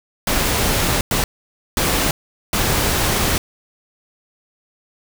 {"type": "noise bursts at uneven times", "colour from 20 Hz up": "pink", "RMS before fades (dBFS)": -18, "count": 4, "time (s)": [[0.27, 1.01], [1.11, 1.24], [1.77, 2.11], [2.53, 3.38]], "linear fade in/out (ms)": 2, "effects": []}